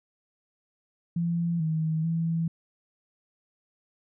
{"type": "tone with pitch steps", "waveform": "sine", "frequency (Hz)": [169.9, 158.7, 165], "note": ["F3", "D#3", "E3"], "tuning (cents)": [-47, 35, 2], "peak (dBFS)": -24, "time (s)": [1.16, 2.48], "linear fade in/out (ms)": 5, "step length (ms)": 440, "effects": []}